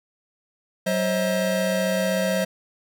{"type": "tone cluster", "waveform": "square", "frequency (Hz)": [188.6, 530, 637], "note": ["F#3", "C5", "D#5"], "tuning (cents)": [33, 22, 41], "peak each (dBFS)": -26, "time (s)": [0.86, 2.45], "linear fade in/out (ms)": 10, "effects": []}